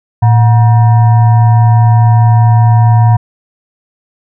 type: tone with frequency modulation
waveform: sine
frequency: 113.1 Hz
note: A2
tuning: 48 cents sharp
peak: -3 dBFS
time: 0.22-3.17 s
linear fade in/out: 10 ms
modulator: 840 Hz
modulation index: 0.42
effects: none